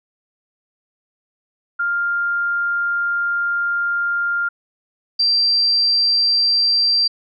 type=tone pair in turn; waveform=sine; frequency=1400 / 4709 Hz; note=F6 / D8; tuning=+4 / +4 cents; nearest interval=octave + major sixth; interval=2100 cents; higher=second; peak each=-17 / -13 dBFS; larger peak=second; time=1.79-4.49 / 5.19-7.08 s; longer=first; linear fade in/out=10 ms; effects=none